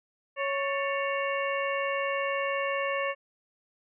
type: harmonic tone with a mistuned harmonic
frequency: 554.4 Hz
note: C#5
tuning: in tune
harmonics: 1 / 2 / 3 / 4 / 5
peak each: -30 / -33 / -35 / -36 / -37 dBFS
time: 0.36-3.15 s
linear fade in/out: 50 ms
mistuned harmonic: 3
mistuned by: +110 cents
effects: none